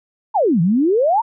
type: exponential two-way sweep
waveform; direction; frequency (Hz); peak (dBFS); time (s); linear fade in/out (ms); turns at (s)
sine; down then up; 960 to 157.8 to 960; -12; 0.34-1.22; 20; 0.61
effects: none